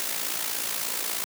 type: noise with amplitude modulation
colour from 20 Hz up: white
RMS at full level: -27 dBFS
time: 0-1.24 s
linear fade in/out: 0 ms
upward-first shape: sine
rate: 56.7 Hz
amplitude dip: 60%
effects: high-pass 200 Hz 12 dB/octave